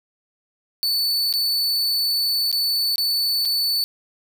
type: tone with dropouts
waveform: 45% pulse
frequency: 4483 Hz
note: C#8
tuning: 19 cents sharp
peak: -18 dBFS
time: 0.83-3.84 s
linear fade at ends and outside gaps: 0 ms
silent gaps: 1.327-1.338 / 2.515-2.527 / 2.958-2.981 / 3.451-3.456 s
effects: 8-bit